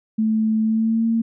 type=tone with pitch glide; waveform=sine; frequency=219.1 to 227.6 Hz; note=A3 to A#3; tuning=-7 to -41 cents; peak=-16 dBFS; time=0.18-1.22 s; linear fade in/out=10 ms; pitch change=+66 cents; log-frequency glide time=0.62-1.06 s; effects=none